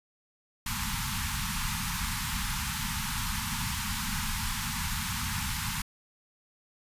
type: band-stop noise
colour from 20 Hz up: pink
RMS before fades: -32 dBFS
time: 0.66-5.82 s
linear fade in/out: 5 ms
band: 240 to 840 Hz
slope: 96 dB/octave
effects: resampled to 32000 Hz